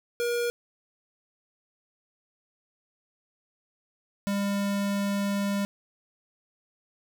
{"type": "tone pair in turn", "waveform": "square", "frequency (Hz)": [476.8, 200.5], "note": ["A#4", "G3"], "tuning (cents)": [39, 39], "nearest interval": "octave + minor third", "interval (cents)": 1500, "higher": "first", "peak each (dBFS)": -26, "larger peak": "neither", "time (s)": [[0.2, 0.5], [4.27, 5.65]], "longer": "second", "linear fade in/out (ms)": 0, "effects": []}